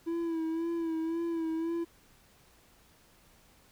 triangle tone with vibrato, 329.6 Hz, E4, in tune, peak -28 dBFS, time 0.06-1.85 s, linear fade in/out 20 ms, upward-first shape sine, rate 1.9 Hz, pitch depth 43 cents each way, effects pink hiss -62 dBFS RMS until 3.71 s

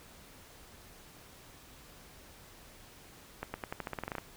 accelerating click train, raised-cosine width 0.5 ms, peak -21 dBFS, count 13, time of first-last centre 3.43-4.183 s, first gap 110 ms, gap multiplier 0.89, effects pink hiss -55 dBFS RMS until 4.36 s

